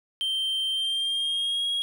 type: tone with pitch glide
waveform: triangle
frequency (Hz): 3136 to 3292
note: G7 to G#7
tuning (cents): 0 to -16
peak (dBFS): -23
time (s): 0.21-1.82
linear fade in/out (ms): 0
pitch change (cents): +84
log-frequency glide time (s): 0.7-1.67
effects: none